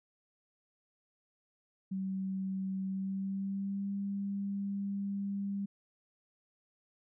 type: tone with pitch glide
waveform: sine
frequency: 191 to 199 Hz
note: G3 to G3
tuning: -45 to +26 cents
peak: -33 dBFS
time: 1.91-5.66 s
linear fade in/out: 10 ms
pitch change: +71 cents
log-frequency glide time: 2.86-3.91 s
effects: none